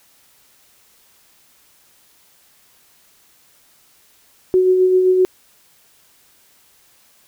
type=tone with tremolo; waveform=sine; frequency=370 Hz; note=F#4; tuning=in tune; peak=-9 dBFS; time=4.54-5.25 s; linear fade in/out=0 ms; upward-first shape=sine; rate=7.7 Hz; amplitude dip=35%; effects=white hiss -54 dBFS RMS until 7.27 s